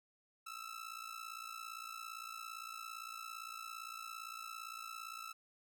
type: ring-modulated tone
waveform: sawtooth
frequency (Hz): 1318.5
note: E6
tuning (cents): 0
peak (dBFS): -39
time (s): 0.46-5.33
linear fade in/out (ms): 10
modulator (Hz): 28.8
effects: none